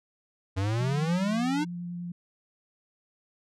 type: exponential sweep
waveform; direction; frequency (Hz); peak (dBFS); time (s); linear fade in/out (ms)
square; up; 92.6 to 311.1; -26; 0.56-1.65; 20
type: tone with vibrato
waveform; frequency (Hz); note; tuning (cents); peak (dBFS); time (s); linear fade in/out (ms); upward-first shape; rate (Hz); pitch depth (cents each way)
sine; 174.61; F3; 0; -33; 0.8-2.12; 5; triangle; 10; 12
effects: low-pass 7000 Hz 12 dB/octave